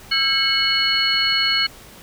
sine tone cluster, 1331 / 1607 / 2194 / 2972 / 4324 Hz, E6 / G6 / C#7 / F#7 / C#8, +16 / +43 / -18 / +7 / -44 cents, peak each -28 / -26 / -23 / -22 / -19 dBFS, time 0.11-1.67 s, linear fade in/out 10 ms, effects pink hiss -43 dBFS RMS until 2.02 s

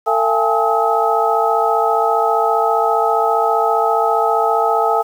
sine tone cluster, 450.4 / 678 / 804 / 859 / 1278 Hz, A4 / E5 / G5 / A5 / D#6, +40 / +49 / +44 / -42 / +46 cents, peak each -19 dBFS, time 0.06-5.03 s, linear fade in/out 20 ms, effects 7-bit

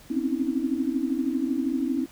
sine tone cluster, 253.6 / 266.2 / 279 / 322.9 Hz, B3 / C4 / C#4 / E4, +46 / +30 / +11 / -36 cents, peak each -29 dBFS, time 0.1-2.06 s, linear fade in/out 10 ms, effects pink hiss -51 dBFS RMS until 2.11 s

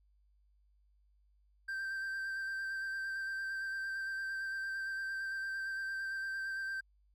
triangle tone with vibrato, 1568 Hz, G6, in tune, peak -34 dBFS, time 1.68-6.81 s, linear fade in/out 10 ms, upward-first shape square, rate 8.8 Hz, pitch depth 14 cents each way, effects added 50 Hz sine -66 dBFS peak until 7.14 s + MP3 96 kbps

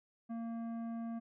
triangle tone with tanh clipping, 230 Hz, A#3, 23 cents flat, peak -40 dBFS, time 0.29-1.2 s, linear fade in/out 20 ms, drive 15 dB, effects none

